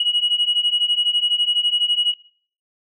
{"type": "beating tone pair", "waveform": "sine", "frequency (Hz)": [2900, 2912], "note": ["F#7", "F#7"], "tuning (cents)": [-35, -28], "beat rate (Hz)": 12, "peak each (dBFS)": [-20, -18], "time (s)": [0, 2.14], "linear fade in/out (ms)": 5, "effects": ["noise-tail reverb RT60 0.5 s tail -21 dB re dry", "tanh soft clip ceiling -11 dBFS"]}